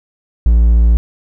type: tone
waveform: triangle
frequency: 57.2 Hz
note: A#1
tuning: 32 cents flat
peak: -4 dBFS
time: 0.46-0.97 s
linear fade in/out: 0 ms
effects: none